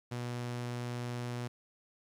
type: tone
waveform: sawtooth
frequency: 121.5 Hz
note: B2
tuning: 28 cents flat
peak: -32 dBFS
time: 0.11-1.48 s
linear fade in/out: 10 ms
effects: low-pass 10000 Hz 12 dB/octave + 11-bit